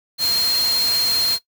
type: tone in noise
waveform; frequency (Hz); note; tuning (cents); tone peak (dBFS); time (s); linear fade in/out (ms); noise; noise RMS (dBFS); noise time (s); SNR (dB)
sine; 4205; C8; +8; -16; 0.18-1.39; 50; white; -26; 0.18-1.39; +7
effects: noise-tail reverb RT60 0.1 s tail -17 dB re dry